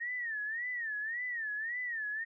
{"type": "tone with vibrato", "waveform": "sine", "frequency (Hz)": 1835, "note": "A#6", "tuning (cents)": -28, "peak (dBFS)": -34, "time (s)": [0, 2.25], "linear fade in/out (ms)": 20, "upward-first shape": "sine", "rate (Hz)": 1.8, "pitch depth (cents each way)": 150, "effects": []}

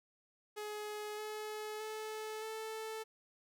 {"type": "tone with pitch steps", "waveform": "sawtooth", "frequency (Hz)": [421.3, 427.4, 433.6, 440], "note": ["G#4", "G#4", "A4", "A4"], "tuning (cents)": [25, 50, -25, 0], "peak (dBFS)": -37, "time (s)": [0.56, 3.04], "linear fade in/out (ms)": 20, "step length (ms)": 620, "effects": []}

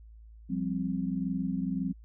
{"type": "chord", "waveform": "sine", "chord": "F suspended second", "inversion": "none", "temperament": "just", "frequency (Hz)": [174.61, 196.44, 261.9], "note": ["F3", "G3", "C4"], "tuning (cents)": [0, 4, 2], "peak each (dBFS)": -33, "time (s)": [0.49, 1.93], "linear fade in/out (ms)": 20, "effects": ["added 55 Hz sine -48 dBFS peak until 2.04 s"]}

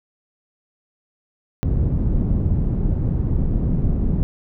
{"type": "low-pass noise", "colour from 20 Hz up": "pink", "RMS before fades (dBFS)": -19, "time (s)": [1.63, 4.23], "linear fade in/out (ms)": 0, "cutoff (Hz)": 190, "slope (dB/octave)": 12, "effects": []}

